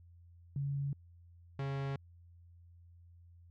sine / 45% pulse tone pair in turn, 140 / 137.52 Hz, C#3 / C#3, +18 / -13 cents, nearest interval unison, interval 31 cents, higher first, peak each -33 / -35 dBFS, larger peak first, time 0.56-0.93 / 1.59-1.96 s, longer neither, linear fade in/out 2 ms, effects added 86 Hz sine -56 dBFS peak until 3.5 s + low-pass 3000 Hz 12 dB/octave

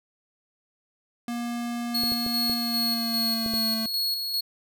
square tone with pitch glide, 237.8 to 223.2 Hz, A#3 to A3, +35 to +25 cents, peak -29 dBFS, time 1.28-3.86 s, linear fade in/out 2 ms, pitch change -110 cents, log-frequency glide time 2.52-3.72 s
45% pulse tone with tremolo, 4333 Hz, C#8, 40 cents flat, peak -23 dBFS, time 1.94-4.41 s, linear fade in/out 10 ms, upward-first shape square, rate 2.5 Hz, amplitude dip 40%
clicks, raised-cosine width 2 ms, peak -22 dBFS, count 6, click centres 2.036 / 2.12 / 2.264 / 2.497 / 3.462 / 3.538 s
effects none

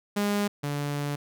sawtooth tone pair in turn, 204.5 / 144.6 Hz, G#3 / D3, -26 / -27 cents, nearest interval tritone, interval 601 cents, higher first, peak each -20 / -24 dBFS, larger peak first, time 0.16-0.48 / 0.63-1.16 s, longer second, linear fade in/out 10 ms, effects none

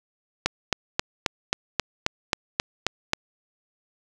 click train, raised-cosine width 0.2 ms, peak -3 dBFS, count 11, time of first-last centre 0.46-3.134 s, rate 3.74 Hz, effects none

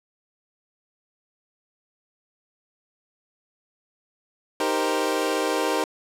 25% pulse chord, C minor seventh, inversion first, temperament equal, 311.1 / 392 / 466.2 / 523.3 Hz, Eb4 / G4 / Bb4 / C5, 0 / 0 / 0 / 0 cents, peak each -24 dBFS, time 4.6-5.84 s, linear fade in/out 2 ms, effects low-pass 12000 Hz 12 dB/octave

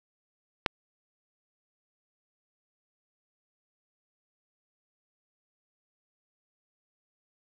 click, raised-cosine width 0.3 ms, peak -7 dBFS, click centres 0.662 s, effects none

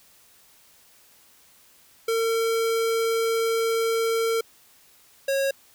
square tone pair in turn, 454.3 / 546.8 Hz, A#4 / C#5, -45 / -24 cents, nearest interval minor third, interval 321 cents, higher second, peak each -22 dBFS, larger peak neither, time 2.08-4.41 / 5.28-5.51 s, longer first, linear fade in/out 5 ms, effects white hiss -56 dBFS RMS until 5.74 s

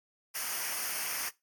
white noise with comb filter, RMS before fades -35 dBFS, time 0.34-1.3 s, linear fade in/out 20 ms, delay 0.26 ms, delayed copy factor -0.75, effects noise-tail reverb RT60 0.2 s tail -18 dB re dry + AAC 64 kbps

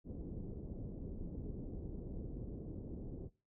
pink low-pass noise, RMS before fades -45 dBFS, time 0.04-3.3 s, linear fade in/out 50 ms, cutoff 420 Hz, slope 24 dB/octave, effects noise-tail reverb RT60 0.3 s tail -21 dB re dry

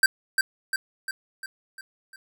square tone with echo, 1568 Hz, G6, in tune, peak -14 dBFS, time 0.03-0.06 s, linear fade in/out 2 ms, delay 350 ms, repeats 6, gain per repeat -5 dB, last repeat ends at 2.16 s, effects none

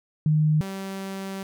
sine / sawtooth tone pair in turn, 153.6 / 193.52 Hz, D#3 / G3, -22 / -22 cents, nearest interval major third, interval 400 cents, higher second, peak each -17 / -27 dBFS, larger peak first, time 0.26-0.61 / 0.61-1.43 s, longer second, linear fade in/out 2 ms, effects none

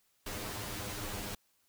pink noise with comb filter, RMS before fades -40 dBFS, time 0.26-1.35 s, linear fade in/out 5 ms, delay 9.8 ms, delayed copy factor +1, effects white hiss -73 dBFS RMS until 1.68 s

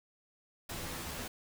pink noise with comb filter, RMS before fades -41 dBFS, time 0.69-1.28 s, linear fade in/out 5 ms, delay 12 ms, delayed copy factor +0.65, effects none

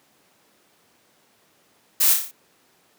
blue noise with echo, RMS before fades -18 dBFS, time 2-2.14 s, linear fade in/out 10 ms, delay 29 ms, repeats 6, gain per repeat -4 dB, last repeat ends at 2.314 s, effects pink hiss -60 dBFS RMS until 2.98 s + high-pass 200 Hz 12 dB/octave

